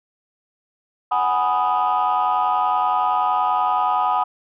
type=chord; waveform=sine; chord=G# minor seventh; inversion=third; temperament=equal; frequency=740 / 830.6 / 987.8 / 1244.5 Hz; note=F#5 / G#5 / B5 / D#6; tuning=0 / 0 / 0 / 0 cents; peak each=-21 dBFS; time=1.11-4.24 s; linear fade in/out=10 ms; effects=tanh soft clip ceiling -11 dBFS